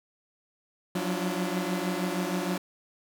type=tone cluster; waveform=sawtooth; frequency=179.4 / 185.8 / 290.4 / 338.9 Hz; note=F3 / F#3 / D4 / E4; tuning=+47 / +7 / -19 / +48 cents; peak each=-28 / -29 / -31 / -31 dBFS; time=0.95-2.58 s; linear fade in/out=5 ms; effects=none